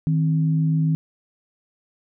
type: tone pair together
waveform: sine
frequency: 157.69 / 265.2 Hz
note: D#3 / C4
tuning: +24 / +23 cents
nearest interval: major sixth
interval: 899 cents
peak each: -17 / -28 dBFS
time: 0.07-0.95 s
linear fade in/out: 0 ms
effects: none